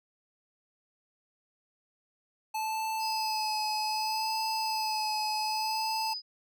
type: tone with vibrato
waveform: square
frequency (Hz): 869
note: A5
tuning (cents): -22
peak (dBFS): -31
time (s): 2.54-6.14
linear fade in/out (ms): 10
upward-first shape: sine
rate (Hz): 0.65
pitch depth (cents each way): 24
type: tone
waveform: sine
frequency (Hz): 4978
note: D#8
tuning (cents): 0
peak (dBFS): -34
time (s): 2.99-6.22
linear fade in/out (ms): 50
effects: none